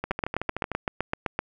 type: two click trains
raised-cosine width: 0.5 ms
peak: -14 / -10 dBFS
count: 10 / 11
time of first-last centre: 0.04-0.717 / 0.11-1.39 s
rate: 13.3 / 7.81 Hz
effects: none